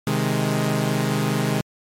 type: chord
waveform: sawtooth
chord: Ab major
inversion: first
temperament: equal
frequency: 130.81 / 155.56 / 207.7 Hz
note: C3 / Eb3 / Ab3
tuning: 0 / 0 / 0 cents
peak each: -20 dBFS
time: 0.07-1.61 s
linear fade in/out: 2 ms
effects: MP3 64 kbps